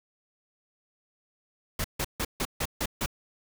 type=noise bursts; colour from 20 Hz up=pink; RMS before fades=-29 dBFS; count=7; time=1.79-3.061 s; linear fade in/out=5 ms; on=53 ms; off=150 ms; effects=none